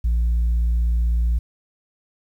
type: tone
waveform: sine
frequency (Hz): 58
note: A#1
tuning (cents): -8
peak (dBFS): -14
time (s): 0.04-1.39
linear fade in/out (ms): 10
effects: tanh soft clip ceiling -15 dBFS + 9-bit